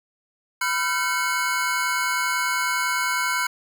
square tone cluster, 995 / 1377 / 1527 / 2191 Hz, B5 / F6 / G6 / C#7, +13 / -25 / -46 / -21 cents, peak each -28 dBFS, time 0.61-3.47 s, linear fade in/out 5 ms, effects none

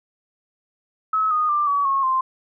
sine tone with pitch steps, 1288 / 1235.5 / 1185.2 / 1136.9 / 1090.6 / 1046.2 Hz, E6 / D#6 / D6 / C#6 / C#6 / C6, -41 / -13 / +15 / +43 / -29 / -1 cents, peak -17 dBFS, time 1.13-2.21 s, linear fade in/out 5 ms, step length 180 ms, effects none

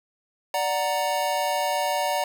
square chord, D augmented, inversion none, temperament equal, 587.3 / 740 / 932.3 Hz, D5 / F#5 / A#5, 0 / 0 / 0 cents, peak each -28 dBFS, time 0.54-2.24 s, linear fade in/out 2 ms, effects none

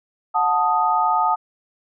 sine chord, D# diminished, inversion first, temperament equal with one note detuned, 730.6 / 880 / 1244.5 Hz, F#5 / A5 / D#6, -22 / 0 / 0 cents, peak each -22 / -19 / -20 dBFS, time 0.34-1.36 s, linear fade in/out 20 ms, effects none

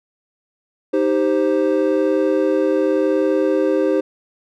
triangle chord, C minor, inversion first, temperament equal, 311.1 / 392 / 523.3 Hz, Eb4 / G4 / C5, 0 / 0 / 0 cents, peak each -17 dBFS, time 0.93-4.01 s, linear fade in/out 10 ms, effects none

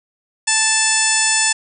harmonic tone with a mistuned harmonic, 880 Hz, A5, in tune, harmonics 1 / 2 / 3 / 4 / 5 / 6 / 7 / 8 / 9 / 10, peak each -25 / -21 / -22 / -27 / -27 / -22 / -27 / -21 / -22 / -21 dBFS, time 0.47-1.53 s, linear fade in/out 10 ms, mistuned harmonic 4, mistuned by -18 cents, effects none

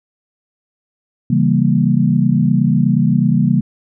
sine chord, C# diminished seventh, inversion none, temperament equal with one note detuned, 136.76 / 164.81 / 196 / 233.1 Hz, C#3 / E3 / G3 / Bb3, -23 / 0 / 0 / 0 cents, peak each -16 dBFS, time 1.3-3.61 s, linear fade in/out 5 ms, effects none

